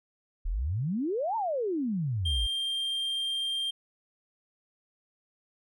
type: exponential two-way sweep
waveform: sine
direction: up then down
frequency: 34.65 to 932.3 to 48.19 Hz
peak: -27 dBFS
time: 0.45-2.47 s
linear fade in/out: 10 ms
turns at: 1.36 s
type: tone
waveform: triangle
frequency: 3184 Hz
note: G7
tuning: 26 cents sharp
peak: -27 dBFS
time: 2.25-3.71 s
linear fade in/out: 10 ms
effects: none